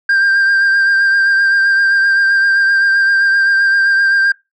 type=tone with vibrato; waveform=sine; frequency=1588 Hz; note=G6; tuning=22 cents sharp; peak=-6 dBFS; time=0.09-4.32 s; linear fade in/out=5 ms; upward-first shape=triangle; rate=7.7 Hz; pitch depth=29 cents each way; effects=noise-tail reverb RT60 0.2 s tail -21 dB re dry + tanh soft clip ceiling -8 dBFS